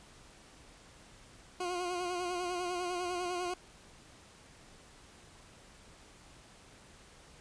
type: tone with vibrato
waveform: 20% pulse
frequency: 356.9 Hz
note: F4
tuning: 38 cents sharp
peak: -29 dBFS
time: 1.6-3.54 s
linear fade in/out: 5 ms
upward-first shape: sine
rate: 10 Hz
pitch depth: 43 cents each way
effects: pink hiss -57 dBFS RMS until 7.4 s + resampled to 22050 Hz